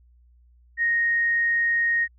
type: tone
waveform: sine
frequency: 1864.7 Hz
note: A#6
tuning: in tune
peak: -19 dBFS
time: 0.77-2.08 s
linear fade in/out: 50 ms
effects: added 60 Hz sine -53 dBFS peak until 2.18 s